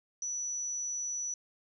sine tone, 5920 Hz, F#8, in tune, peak -33 dBFS, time 0.22-1.34 s, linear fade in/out 2 ms, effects none

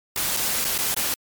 white noise with dropouts, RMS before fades -24 dBFS, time 0.16-1.14 s, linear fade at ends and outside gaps 1 ms, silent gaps 0.366-0.371 / 0.644-0.649 / 0.779-0.787 / 0.943-0.965 s, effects MP3 96 kbps

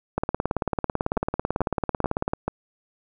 two click trains, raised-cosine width 1 ms, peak -9 / -10 dBFS, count 40 / 4, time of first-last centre 0.18-2.335 / 1.17-2.48 s, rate 18.1 / 2.29 Hz, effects none

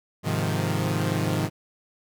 sawtooth chord, F minor seventh, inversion first, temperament equal, 103.83 / 130.81 / 155.56 / 174.61 Hz, Ab2 / C3 / Eb3 / F3, 0 / 0 / 0 / 0 cents, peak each -24 / -26 / -24 / -26 dBFS, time 0.23-1.5 s, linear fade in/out 50 ms, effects none

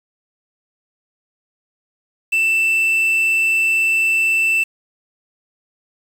triangle tone with quantisation, 2662 Hz, E7, 16 cents sharp, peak -12 dBFS, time 2.32-4.64 s, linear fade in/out 10 ms, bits 6, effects none

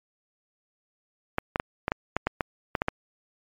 clicks, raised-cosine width 0.5 ms, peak -9 dBFS, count 11, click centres 1.384 / 1.559 / 1.599 / 1.881 / 1.919 / 2.166 / 2.27 / 2.408 / 2.752 / 2.819 / 2.884 s, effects MP3 96 kbps

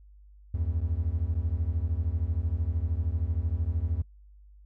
triangle beating tone pair, 75.2 / 88.2 Hz, D2 / F2, +42 / +18 cents, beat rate 13 Hz, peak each -27 dBFS, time 0.54-4.02 s, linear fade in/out 5 ms, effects noise-tail reverb RT60 0.1 s tail -23 dB re dry + added 50 Hz sine -50 dBFS peak until 4.65 s

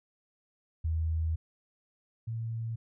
sine tone pair in turn, 80.5 / 113.84 Hz, E2 / A#2, -41 / -41 cents, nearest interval tritone, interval 600 cents, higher second, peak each -27 / -32 dBFS, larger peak first, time 0.84-1.36 / 2.27-2.76 s, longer first, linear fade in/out 10 ms, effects none

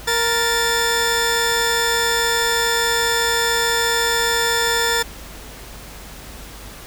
15% pulse tone pair together, 466.2 / 1760 Hz, A#4 / A6, 0 / 0 cents, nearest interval octave + major seventh, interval 2300 cents, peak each -13 / -13 dBFS, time 0.07-5.03 s, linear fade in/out 10 ms, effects added 50 Hz sine -39 dBFS peak until 6.86 s + pink hiss -38 dBFS RMS until 6.86 s

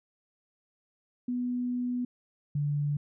sine tone pair in turn, 246.6 / 145.66 Hz, B3 / D3, -2 / -14 cents, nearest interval major sixth, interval 912 cents, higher first, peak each -28 / -26 dBFS, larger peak second, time 1.28-2.05 / 2.55-2.97 s, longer first, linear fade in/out 5 ms, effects none

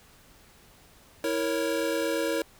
square chord, A# diminished, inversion second, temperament equal with one note detuned, 326.8 / 466.2 / 554.4 Hz, E4 / A#4 / C#5, -15 / 0 / 0 cents, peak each -31 dBFS, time 1.24-2.42 s, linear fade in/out 2 ms, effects pink hiss -56 dBFS RMS until 2.59 s

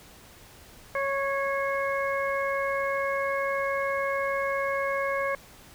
harmonic tone with a mistuned harmonic, 552 Hz, C#5, 7 cents flat, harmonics 1 / 2 / 3 / 4, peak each -28 / -31 / -33 / -34 dBFS, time 0.95-5.35 s, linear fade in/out 2 ms, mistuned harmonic 4, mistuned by -28 cents, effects pink hiss -51 dBFS RMS until 5.74 s

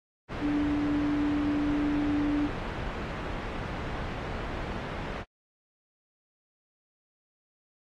sine tone in noise, 293 Hz, D4, 4 cents flat, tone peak -25 dBFS, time 0.4-2.5 s, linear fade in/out 50 ms, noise pink, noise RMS -33 dBFS, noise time 0.28-5.25 s, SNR +5 dB, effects low-pass 2000 Hz 12 dB/octave + AAC 48 kbps

